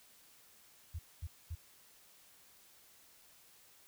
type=tone bursts; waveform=sine; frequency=81.9 Hz; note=E2; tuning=11 cents flat; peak=-38 dBFS; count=3; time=0.94-1.553 s; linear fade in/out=10 ms; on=51 ms; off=230 ms; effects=white hiss -63 dBFS RMS until 3.87 s